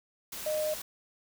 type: tone in noise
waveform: sine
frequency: 614 Hz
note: D#5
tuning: 23 cents flat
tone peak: -28 dBFS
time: 0.46-0.74 s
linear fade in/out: 5 ms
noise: white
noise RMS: -40 dBFS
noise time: 0.32-0.82 s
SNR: +9 dB
effects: none